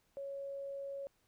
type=tone; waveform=sine; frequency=554.4 Hz; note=C#5; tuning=in tune; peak=-40 dBFS; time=0.17-1.07 s; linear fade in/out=0 ms; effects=pink hiss -75 dBFS RMS until 1.27 s